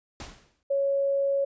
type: noise with exponential decay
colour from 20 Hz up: pink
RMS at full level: -37 dBFS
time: 0.2-0.63 s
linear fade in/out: 1 ms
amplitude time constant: 92 ms
type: tone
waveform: sine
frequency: 554.4 Hz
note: C#5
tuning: in tune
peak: -22 dBFS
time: 0.7-1.45 s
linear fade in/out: 10 ms
effects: resampled to 16000 Hz